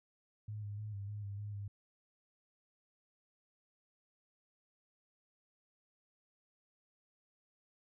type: tone with pitch steps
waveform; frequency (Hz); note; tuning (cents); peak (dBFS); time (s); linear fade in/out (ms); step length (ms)
sine; 106.1 / 102.7 / 106.6 / 99.9 / 104.2 / 100.2 / 103.7 / 101.1; G#2 / G#2 / G#2 / G2 / G#2 / G2 / G#2 / G#2; +38 / -19 / +46 / +33 / +6 / +38 / -2 / -46; -40; 0.48-1.68; 5; 150
effects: none